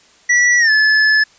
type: tone with pitch glide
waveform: square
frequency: 1949 to 1726.4 Hz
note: B6 to A6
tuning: -23 to -33 cents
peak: -10 dBFS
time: 0.29-1.24 s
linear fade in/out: 10 ms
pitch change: -210 cents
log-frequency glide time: 0.58-0.71 s
effects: white hiss -49 dBFS RMS until 1.38 s + resampled to 16000 Hz